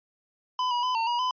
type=tone with pitch steps; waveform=square; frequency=1007 / 968 / 1008 / 908 / 959 / 1010 Hz; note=B5 / B5 / B5 / A#5 / A#5 / B5; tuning=+33 / -35 / +35 / -46 / +49 / +39 cents; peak=-25 dBFS; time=0.59-1.31 s; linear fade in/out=2 ms; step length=120 ms; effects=resampled to 11025 Hz

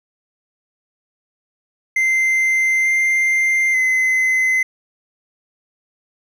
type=tone with pitch steps; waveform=triangle; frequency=2080 / 2094 / 2046 Hz; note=C7 / C7 / C7; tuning=-11 / +1 / -39 cents; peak=-12 dBFS; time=1.96-4.63 s; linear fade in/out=5 ms; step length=890 ms; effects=none

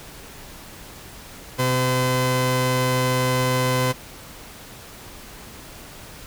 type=tone pair together; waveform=sawtooth; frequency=127.6 / 510.4 Hz; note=C3 / C5; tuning=-43 / -43 cents; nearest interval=2 octaves; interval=2400 cents; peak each=-17 dBFS; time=1.58-3.93 s; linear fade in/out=20 ms; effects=pink hiss -41 dBFS RMS until 6.26 s

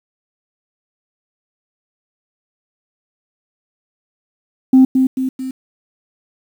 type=tone with echo; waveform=sine; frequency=261.1 Hz; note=C4; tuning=3 cents flat; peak=-3 dBFS; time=4.73-4.85 s; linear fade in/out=5 ms; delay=220 ms; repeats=3; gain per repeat=-6 dB; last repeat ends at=5.51 s; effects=tanh soft clip ceiling -2 dBFS + 7-bit

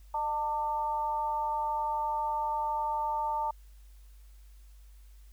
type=tone with amplitude modulation; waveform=sine; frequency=897 Hz; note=A5; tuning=33 cents sharp; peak=-25 dBFS; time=0.14-3.51 s; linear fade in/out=5 ms; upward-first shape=sine; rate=289 Hz; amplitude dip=70%; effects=added 50 Hz sine -50 dBFS peak until 5.32 s + white hiss -67 dBFS RMS until 5.32 s

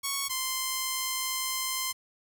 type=tone pair in turn; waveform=5% pulse; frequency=1108.7 / 1041.9 Hz; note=C#6 / C6; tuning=0 / -8 cents; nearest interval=minor second; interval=108 cents; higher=first; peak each=-17 dBFS; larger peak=neither; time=0.03-0.29 / 0.29-1.93 s; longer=second; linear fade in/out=20 ms; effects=9-bit

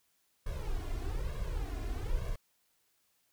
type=noise with flanger; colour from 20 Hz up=brown; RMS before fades=-35 dBFS; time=0.46-2.36 s; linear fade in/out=5 ms; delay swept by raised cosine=1.8 to 2.9 ms; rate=1.1 Hz; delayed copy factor=+1; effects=white hiss -74 dBFS RMS until 3.32 s

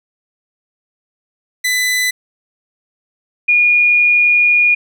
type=tone pair in turn; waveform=sawtooth / sine; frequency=2000 / 2437 Hz; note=B6 / D#7; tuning=+21 / -37 cents; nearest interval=minor third; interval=342 cents; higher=second; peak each=-10 / -8 dBFS; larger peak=second; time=1.64-2.11 / 3.48-4.75 s; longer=second; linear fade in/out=10 ms; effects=none

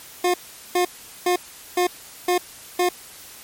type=tone bursts; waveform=25% pulse; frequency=357.6 Hz; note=F4; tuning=41 cents sharp; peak=-13 dBFS; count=6; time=0.24-2.89 s; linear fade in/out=5 ms; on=100 ms; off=410 ms; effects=white hiss -42 dBFS RMS until 3.43 s + MP3 64 kbps

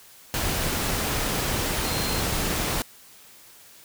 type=tone in noise; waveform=sine; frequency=4168 Hz; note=C8; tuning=7 cents flat; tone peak=-34 dBFS; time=1.85-2.21 s; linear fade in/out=0 ms; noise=pink; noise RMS=-26 dBFS; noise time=0.34-2.82 s; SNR=-11 dB; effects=white hiss -50 dBFS RMS until 3.84 s

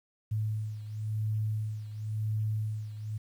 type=beating tone pair; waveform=sine; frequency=107.7 / 108.65 Hz; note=A2 / A2; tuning=-37 / -21 cents; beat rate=0.95 Hz; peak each=-31 / -36 dBFS; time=0.31-3.18 s; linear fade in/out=10 ms; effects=10-bit

